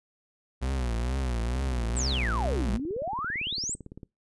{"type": "tone with vibrato", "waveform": "40% pulse", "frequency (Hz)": 61.74, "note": "B1", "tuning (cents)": 0, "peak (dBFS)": -26, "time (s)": [0.61, 2.78], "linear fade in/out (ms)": 20, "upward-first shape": "triangle", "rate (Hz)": 2.2, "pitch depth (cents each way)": 170}
{"type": "click train", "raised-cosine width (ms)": 3, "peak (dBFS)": -29, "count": 45, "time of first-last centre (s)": [1.56, 4.032], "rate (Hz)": 17.8}
{"type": "exponential two-way sweep", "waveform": "sine", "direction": "down then up", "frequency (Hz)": [8500, 186.7, 8500], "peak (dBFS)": -29, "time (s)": [1.96, 3.75], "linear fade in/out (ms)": 10, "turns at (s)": 2.71}
{"effects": ["noise-tail reverb RT60 0.2 s tail -24 dB re dry", "resampled to 24000 Hz"]}